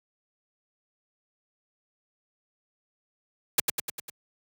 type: noise with echo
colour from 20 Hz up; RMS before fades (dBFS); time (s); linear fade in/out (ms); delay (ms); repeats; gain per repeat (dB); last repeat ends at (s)
white; -20; 3.58-3.6; 5; 100; 5; -4; 4.1
effects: high-pass 80 Hz 12 dB/octave